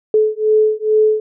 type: beating tone pair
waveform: sine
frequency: 430 / 432.3 Hz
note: A4 / A4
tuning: -40 / -31 cents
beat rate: 2.3 Hz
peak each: -14 dBFS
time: 0.14-1.2 s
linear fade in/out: 2 ms
effects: none